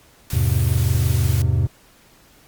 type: noise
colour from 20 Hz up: white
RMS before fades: -32 dBFS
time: 0.3-1.42 s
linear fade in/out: 2 ms
type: chord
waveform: triangle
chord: E augmented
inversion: none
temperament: just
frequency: 82.41 / 103.01 / 128.76 Hz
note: E2 / G#2 / B#2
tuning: 0 / -14 / -27 cents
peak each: -18 dBFS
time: 0.33-1.67 s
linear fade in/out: 5 ms
effects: pink hiss -52 dBFS RMS until 2.47 s + Opus 48 kbps